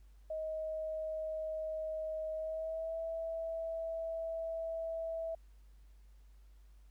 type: tone with pitch glide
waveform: sine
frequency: 630 to 654.9 Hz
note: D#5 to E5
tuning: +21 to -11 cents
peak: -36 dBFS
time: 0.3-5.35 s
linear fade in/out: 5 ms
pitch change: +68 cents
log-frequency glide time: 2.34-2.98 s
effects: added 50 Hz sine -56 dBFS peak until 6.9 s + pink hiss -75 dBFS RMS until 6.9 s

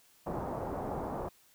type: low-pass noise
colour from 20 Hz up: white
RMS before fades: -37 dBFS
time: 0.26-1.29 s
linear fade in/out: 10 ms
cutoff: 890 Hz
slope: 24 dB/octave
effects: white hiss -64 dBFS RMS until 1.54 s

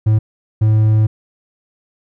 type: tone bursts at uneven times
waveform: triangle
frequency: 108.5 Hz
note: A2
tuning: 24 cents flat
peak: -7 dBFS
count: 2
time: 0.06-0.19 / 0.61-1.07 s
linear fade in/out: 10 ms
effects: none

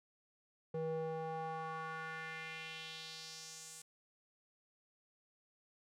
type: tone with band-pass filter sweep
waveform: square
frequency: 160.4 Hz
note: E3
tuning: 47 cents flat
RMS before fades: -44 dBFS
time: 0.74-3.82 s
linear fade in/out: 5 ms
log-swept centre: 410 to 8400 Hz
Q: 2.4
effects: none

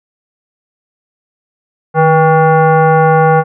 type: tone with frequency modulation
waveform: sine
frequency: 155.56 Hz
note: D#3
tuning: in tune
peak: -5 dBFS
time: 1.94-3.44 s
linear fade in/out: 50 ms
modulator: 640 Hz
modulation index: 1.5
effects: none

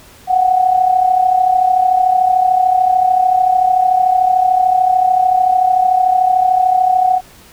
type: tone with amplitude modulation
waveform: sine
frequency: 740 Hz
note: F#5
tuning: in tune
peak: -6 dBFS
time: 0.27-7.21 s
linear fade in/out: 50 ms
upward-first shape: sine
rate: 33.5 Hz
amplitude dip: 65%
effects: pink hiss -42 dBFS RMS until 7.52 s

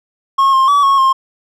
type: tone with pitch steps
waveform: triangle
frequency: 1086 / 1062 / 1143 / 1098 / 1064 Hz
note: C#6 / C6 / D6 / C#6 / C6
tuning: -36 / +25 / -47 / -17 / +29 cents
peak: -6 dBFS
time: 0.38-1.13 s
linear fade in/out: 10 ms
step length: 150 ms
effects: none

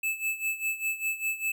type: tone with tremolo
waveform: square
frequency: 2619 Hz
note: E7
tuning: 12 cents flat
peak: -26 dBFS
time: 0.03-1.52 s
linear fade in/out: 5 ms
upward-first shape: sine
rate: 5 Hz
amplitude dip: 80%
effects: none

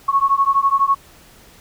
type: beating tone pair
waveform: sine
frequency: 1097 / 1109 Hz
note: C#6 / C#6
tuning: -18 / 0 cents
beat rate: 12 Hz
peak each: -16 / -16 dBFS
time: 0.08-0.95 s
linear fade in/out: 10 ms
effects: pink hiss -47 dBFS RMS until 1.6 s

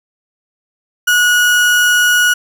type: tone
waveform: 35% pulse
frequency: 1457 Hz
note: F#6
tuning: 27 cents flat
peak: -7 dBFS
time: 1.07-2.34 s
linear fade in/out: 10 ms
effects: none

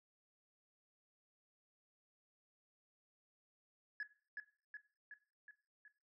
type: tone with echo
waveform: sine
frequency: 1696 Hz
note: G#6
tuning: 36 cents sharp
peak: -37 dBFS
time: 4-4.03 s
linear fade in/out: 2 ms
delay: 370 ms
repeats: 5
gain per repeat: -4 dB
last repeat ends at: 5.88 s
effects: noise-tail reverb RT60 0.4 s tail -17 dB re dry + tanh soft clip ceiling -38 dBFS

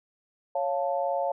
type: chord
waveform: sine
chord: Db augmented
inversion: none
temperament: equal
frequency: 554.4 / 698.5 / 880 Hz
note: Db5 / F5 / A5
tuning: 0 / 0 / 0 cents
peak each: -28 / -29 / -32 dBFS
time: 0.55-1.32 s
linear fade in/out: 5 ms
effects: none

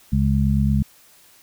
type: harmonic tone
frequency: 68.7 Hz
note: C#2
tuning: 15 cents flat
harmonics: 1 / 2 / 3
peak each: -20 / -20 / -20 dBFS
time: 0.12-0.83 s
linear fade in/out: 10 ms
effects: white hiss -52 dBFS RMS until 1.42 s

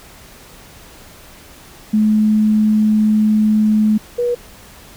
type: tone pair in turn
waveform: sine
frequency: 214.4 / 483.4 Hz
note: A3 / B4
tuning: -45 / -37 cents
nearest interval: octave + major second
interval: 1408 cents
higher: second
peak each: -10 / -14 dBFS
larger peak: first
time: 1.93-3.98 / 4.18-4.35 s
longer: first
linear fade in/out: 10 ms
effects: pink hiss -41 dBFS RMS until 4.96 s

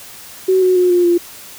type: tone with pitch steps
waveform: sine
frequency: 375.7 / 368.2 / 360.8 / 353.6 / 346.5 Hz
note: F#4 / F#4 / F#4 / F4 / F4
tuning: +26 / -8 / -44 / +22 / -14 cents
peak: -9 dBFS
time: 0.48-1.18 s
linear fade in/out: 10 ms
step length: 140 ms
effects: white hiss -36 dBFS RMS until 1.58 s

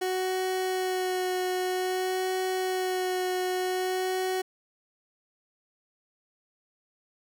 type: tone with vibrato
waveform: 30% pulse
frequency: 370 Hz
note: F#4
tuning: in tune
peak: -24 dBFS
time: 0.01-4.42 s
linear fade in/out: 10 ms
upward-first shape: sine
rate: 0.52 Hz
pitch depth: 15 cents each way
effects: none

